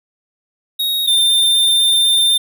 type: tone pair in turn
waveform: square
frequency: 3762 / 3596 Hz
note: A#7 / A7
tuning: +15 / +37 cents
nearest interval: minor second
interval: 78 cents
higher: first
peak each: -16 / -11 dBFS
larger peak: second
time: 0.79-1.07 / 1.07-2.38 s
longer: second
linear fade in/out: 10 ms
effects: none